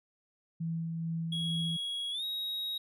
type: tone with tremolo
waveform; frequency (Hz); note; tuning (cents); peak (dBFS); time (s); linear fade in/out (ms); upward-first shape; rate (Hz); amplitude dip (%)
sine; 164.7; E3; -1; -31; 0.6-1.77; 10; sine; 2.3; 25
type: tone with pitch glide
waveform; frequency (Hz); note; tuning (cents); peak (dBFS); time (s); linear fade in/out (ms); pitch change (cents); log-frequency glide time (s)
triangle; 3322 to 3794; G#7 to A#7; 0 to +30; -32; 1.32-2.78; 5; +230; 2.11-2.24
effects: none